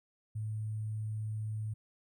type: tone with sample-and-hold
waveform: sine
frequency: 108.1 Hz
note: A2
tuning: 30 cents flat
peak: -34 dBFS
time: 0.35-1.74 s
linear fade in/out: 10 ms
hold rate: 8820 Hz
effects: none